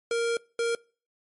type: tone bursts at uneven times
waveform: square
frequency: 466.2 Hz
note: A#4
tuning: in tune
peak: -25 dBFS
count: 2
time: 0.11-0.37 / 0.59-0.75 s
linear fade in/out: 2 ms
effects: noise-tail reverb RT60 0.4 s tail -25 dB re dry + MP3 48 kbps